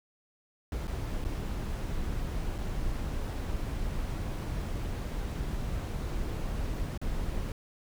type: noise with dropouts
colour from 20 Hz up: brown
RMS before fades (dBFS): -33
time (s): 0.72-7.52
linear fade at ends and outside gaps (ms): 1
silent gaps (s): 0.872-0.878 / 1.242-1.249 / 2.581-2.585 / 6.976-7.015
effects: none